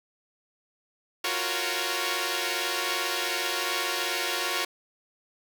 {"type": "chord", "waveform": "5% pulse", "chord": "Gb major seventh", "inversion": "third", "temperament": "equal with one note detuned", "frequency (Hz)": [347.4, 370, 466.2, 554.4], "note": ["F4", "Gb4", "Bb4", "Db5"], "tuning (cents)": [-9, 0, 0, 0], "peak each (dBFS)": -21, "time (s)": [1.24, 4.65], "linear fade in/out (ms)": 5, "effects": []}